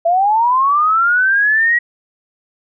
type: linear sweep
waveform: sine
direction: up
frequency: 659.3 to 1925 Hz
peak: -10 dBFS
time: 0.05-1.79 s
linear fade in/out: 10 ms
effects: none